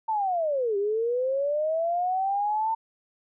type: linear two-way sweep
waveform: sine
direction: down then up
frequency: 904 to 392.9 to 904 Hz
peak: -23 dBFS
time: 0.08-2.75 s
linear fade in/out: 10 ms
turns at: 0.77 s
effects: none